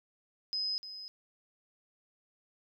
sine tone with echo, 5050 Hz, D#8, 25 cents sharp, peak -31 dBFS, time 0.53-0.78 s, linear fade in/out 0 ms, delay 300 ms, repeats 1, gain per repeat -11 dB, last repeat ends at 1.08 s, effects 12-bit

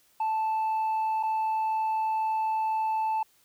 sine tone with dropouts, 878 Hz, A5, 4 cents flat, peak -22 dBFS, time 0.2-3.23 s, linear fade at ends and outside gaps 5 ms, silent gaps 1.229-1.233 s, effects tanh soft clip ceiling -24 dBFS + white hiss -64 dBFS RMS until 3.44 s

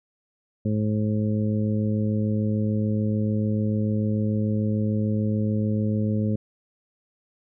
harmonic tone, 106.8 Hz, G#2, 49 cents sharp, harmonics 1 / 2 / 3 / 4 / 5, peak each -24 / -24 / -34 / -35 / -35 dBFS, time 0.65-6.36 s, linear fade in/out 5 ms, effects none

